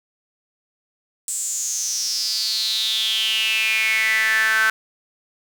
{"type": "tone with high-pass filter sweep", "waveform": "sawtooth", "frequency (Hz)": 220, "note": "A3", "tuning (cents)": 0, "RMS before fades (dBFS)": -21, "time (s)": [1.28, 4.7], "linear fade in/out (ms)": 0, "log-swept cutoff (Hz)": [8000, 1500], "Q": 8.2, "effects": []}